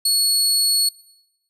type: tone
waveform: 25% pulse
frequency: 4374 Hz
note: C#8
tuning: 24 cents flat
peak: -11 dBFS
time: 0.05-0.89 s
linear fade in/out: 5 ms
effects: noise-tail reverb RT60 0.9 s tail -23 dB re dry